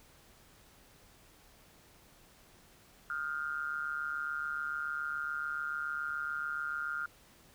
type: tone with amplitude modulation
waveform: sine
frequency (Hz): 1402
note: F6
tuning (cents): +6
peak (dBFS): -30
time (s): 3.1-7.06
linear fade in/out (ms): 2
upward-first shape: sine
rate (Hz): 147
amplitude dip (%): 85
effects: pink hiss -61 dBFS RMS until 7.54 s